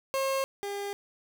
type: tone pair in turn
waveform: 30% pulse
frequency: 538 / 403 Hz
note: C5 / G4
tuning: +48 / +48 cents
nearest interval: perfect fourth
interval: 500 cents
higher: first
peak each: -24 / -30 dBFS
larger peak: first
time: 0.14-0.44 / 0.63-0.93 s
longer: neither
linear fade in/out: 0 ms
effects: none